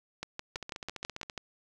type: two click trains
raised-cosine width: 0.2 ms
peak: -22 / -19 dBFS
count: 12 / 8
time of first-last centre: 0.56-1.298 / 0.23-1.378 s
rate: 14.9 / 6.1 Hz
effects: none